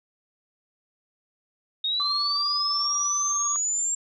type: linear sweep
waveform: sine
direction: up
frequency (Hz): 3700 to 7459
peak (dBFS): -23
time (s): 1.84-3.95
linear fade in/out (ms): 5
type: tone with tremolo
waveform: triangle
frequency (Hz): 1165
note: D6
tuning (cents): -14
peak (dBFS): -25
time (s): 2-3.56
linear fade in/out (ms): 0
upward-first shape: triangle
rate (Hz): 20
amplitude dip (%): 60
effects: none